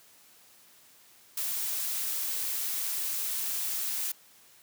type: noise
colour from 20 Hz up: blue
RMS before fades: -32 dBFS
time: 1.37-4.12 s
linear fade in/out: 5 ms
effects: white hiss -58 dBFS RMS until 4.62 s + high-pass 80 Hz 12 dB/octave